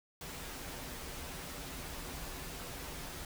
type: noise with comb filter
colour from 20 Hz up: pink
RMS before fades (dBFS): -44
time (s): 0.21-3.25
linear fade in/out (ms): 2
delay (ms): 9.4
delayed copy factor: -0.5
effects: none